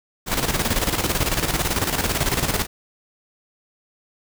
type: noise with tremolo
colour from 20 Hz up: pink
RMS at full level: -20 dBFS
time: 0.26-2.67 s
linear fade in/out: 50 ms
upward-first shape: square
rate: 18 Hz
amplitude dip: 60%
effects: none